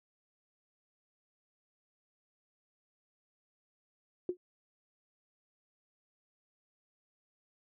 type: tone with exponential decay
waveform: sine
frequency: 359.5 Hz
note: F#4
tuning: 50 cents flat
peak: -26 dBFS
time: 4.29-4.37 s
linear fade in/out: 2 ms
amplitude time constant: 17 ms
effects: none